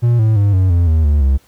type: tone with pitch steps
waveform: triangle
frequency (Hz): 119.1 / 109.85 / 101.31 / 93.44 / 86.18 / 79.49 / 73.31 / 67.62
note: A#2 / A2 / G#2 / F#2 / F2 / D#2 / D2 / C#2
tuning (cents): +38 / -2 / -42 / +18 / -22 / +38 / -3 / -42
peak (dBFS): -7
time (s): 0.02-1.38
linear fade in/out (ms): 20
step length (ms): 170
effects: pink hiss -52 dBFS RMS until 1.47 s